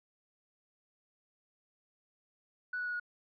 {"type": "tone with pitch steps", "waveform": "sine", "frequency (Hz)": [1480, 1469.8, 1459.6, 1449.5], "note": ["F#6", "F#6", "F#6", "F#6"], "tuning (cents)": [0, -12, -24, -36], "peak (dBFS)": -33, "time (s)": [2.73, 2.998], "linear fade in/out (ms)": 5, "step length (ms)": 67, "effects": ["tanh soft clip ceiling -29 dBFS"]}